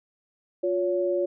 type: tone pair together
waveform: sine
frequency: 354.7 / 563 Hz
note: F4 / C#5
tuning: +27 / +27 cents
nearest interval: minor sixth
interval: 800 cents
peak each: -25 dBFS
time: 0.63-1.26 s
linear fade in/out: 10 ms
effects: none